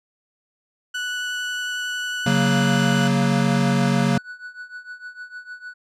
30% pulse tone with vibrato, 1480 Hz, F#6, in tune, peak -22 dBFS, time 0.94-3.08 s, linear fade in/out 10 ms, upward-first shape triangle, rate 11 Hz, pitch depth 9 cents each way
square chord, F# major, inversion second, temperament equal, 138.59 / 185 / 233.1 Hz, C#3 / F#3 / A#3, 0 / 0 / 0 cents, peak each -22 dBFS, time 2.26-4.18 s, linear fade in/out 5 ms
triangle tone with tremolo, 1480 Hz, F#6, in tune, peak -29 dBFS, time 3.21-5.74 s, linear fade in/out 10 ms, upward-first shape triangle, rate 6.6 Hz, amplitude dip 90%
effects low-pass 8000 Hz 12 dB/octave

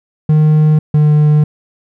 triangle tone pair in turn, 153.6 / 150.44 Hz, D#3 / D3, -22 / +42 cents, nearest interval unison, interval 36 cents, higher first, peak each -4 dBFS, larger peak neither, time 0.29-0.79 / 0.94-1.44 s, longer neither, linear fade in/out 5 ms, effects none

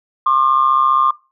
sine tone pair together, 1065.1 / 1200 Hz, C6 / D6, +30 / +37 cents, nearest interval major second, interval 207 cents, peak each -13 dBFS, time 0.26-1.11 s, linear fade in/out 5 ms, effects noise-tail reverb RT60 0.3 s tail -21 dB re dry + tanh soft clip ceiling -3 dBFS

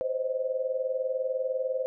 sine tone cluster, 515 / 535 / 629 Hz, C5 / C5 / D#5, -28 / +38 / +19 cents, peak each -29 / -32 / -36 dBFS, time 0.01-1.86 s, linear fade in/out 0 ms, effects none

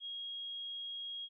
sine tone, 3279 Hz, G#7, 23 cents flat, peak -40 dBFS, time 0-1.29 s, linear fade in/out 50 ms, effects none

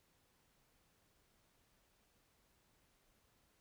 silence, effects pink hiss -75 dBFS RMS until 3.6 s

